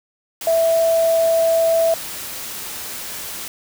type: tone in noise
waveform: sine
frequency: 659.3 Hz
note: E5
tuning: in tune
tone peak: -13 dBFS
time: 0.47-1.94 s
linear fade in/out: 2 ms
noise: white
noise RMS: -30 dBFS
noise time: 0.41-3.48 s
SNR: +14 dB
effects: none